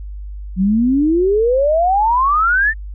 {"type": "exponential sweep", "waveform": "sine", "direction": "up", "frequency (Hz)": [180, 1830], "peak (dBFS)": -11, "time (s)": [0.56, 2.74], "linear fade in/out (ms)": 50, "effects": ["added 50 Hz sine -26 dBFS peak until 2.94 s"]}